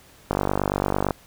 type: click train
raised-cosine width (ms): 1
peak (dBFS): -7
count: 40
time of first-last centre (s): 0.31-1.108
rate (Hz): 48.9
effects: pink hiss -52 dBFS RMS until 1.26 s